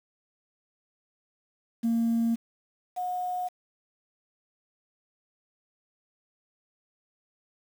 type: tone pair in turn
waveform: sine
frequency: 230.4 / 725.4 Hz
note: A#3 / F#5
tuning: -20 / -34 cents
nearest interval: octave + minor sixth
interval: 1986 cents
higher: second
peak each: -21 / -28 dBFS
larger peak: first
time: 1.83-2.36 / 2.96-3.49 s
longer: neither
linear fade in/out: 20 ms
effects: tanh soft clip ceiling -19 dBFS + 8-bit